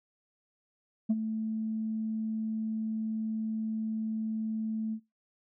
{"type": "tone with ADSR envelope", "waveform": "sine", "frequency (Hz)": 219.8, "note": "A3", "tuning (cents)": -2, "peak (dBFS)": -19, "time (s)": [1.09, 5], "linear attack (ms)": 16, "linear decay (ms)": 39, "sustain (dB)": -11, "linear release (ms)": 73, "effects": ["noise-tail reverb RT60 0.2 s tail -24 dB re dry", "tanh soft clip ceiling -21 dBFS"]}